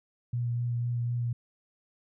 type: tone with vibrato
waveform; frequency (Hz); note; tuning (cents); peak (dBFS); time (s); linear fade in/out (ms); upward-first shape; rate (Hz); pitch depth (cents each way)
sine; 120; B2; -49; -27; 0.33-1.33; 5; sine; 4; 13
effects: none